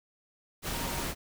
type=tone in noise; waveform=sine; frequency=934 Hz; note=A#5; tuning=3 cents sharp; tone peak=-42 dBFS; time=0.7-1.05 s; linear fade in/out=50 ms; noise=pink; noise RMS=-34 dBFS; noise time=0.62-1.15 s; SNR=-11 dB; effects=none